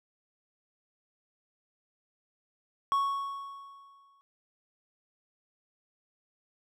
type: tone with exponential decay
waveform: triangle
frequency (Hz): 1108.7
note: C#6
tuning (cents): 0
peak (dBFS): -21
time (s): 2.92-4.21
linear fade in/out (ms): 0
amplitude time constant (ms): 280
effects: none